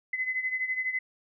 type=beating tone pair; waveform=sine; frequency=2029 / 2041 Hz; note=B6 / C7; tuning=+46 / -44 cents; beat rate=12 Hz; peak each=-29 / -34 dBFS; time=0.13-0.99 s; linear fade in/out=5 ms; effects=none